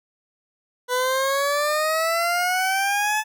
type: exponential sweep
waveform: 20% pulse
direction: up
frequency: 493.1 to 869 Hz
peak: -15 dBFS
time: 0.88-3.24 s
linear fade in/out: 50 ms
effects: none